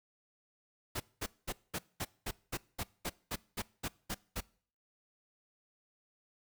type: noise bursts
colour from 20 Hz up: pink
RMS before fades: -37 dBFS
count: 14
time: 0.95-4.408 s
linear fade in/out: 10 ms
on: 52 ms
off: 210 ms
effects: noise-tail reverb RT60 0.5 s tail -23 dB re dry